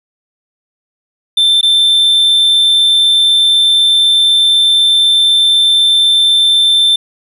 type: tone with dropouts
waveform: triangle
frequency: 3556 Hz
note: A7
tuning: 18 cents sharp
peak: -5 dBFS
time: 1.37-6.96 s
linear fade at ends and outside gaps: 5 ms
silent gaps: 1.612-1.629 s
effects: resampled to 32000 Hz